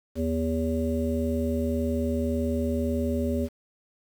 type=harmonic tone; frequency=80.9 Hz; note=E2; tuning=32 cents flat; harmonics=1 / 3 / 5 / 7; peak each=-29 / -27 / -32 / -32 dBFS; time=0.15-3.49 s; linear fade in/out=50 ms; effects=8-bit